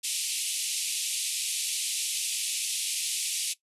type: band-pass noise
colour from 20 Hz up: white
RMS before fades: -31 dBFS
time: 0.03-3.54 s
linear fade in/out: 20 ms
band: 2400 to 11000 Hz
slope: 48 dB/octave
effects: noise-tail reverb RT60 0.1 s tail -17 dB re dry + resampled to 32000 Hz